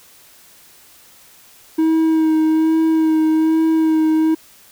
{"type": "tone with vibrato", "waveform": "triangle", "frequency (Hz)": 318.1, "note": "D#4", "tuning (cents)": 38, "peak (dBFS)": -10, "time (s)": [1.78, 4.35], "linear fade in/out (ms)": 10, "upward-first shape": "sine", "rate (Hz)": 1.2, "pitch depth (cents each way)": 19, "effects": ["white hiss -47 dBFS RMS until 4.71 s"]}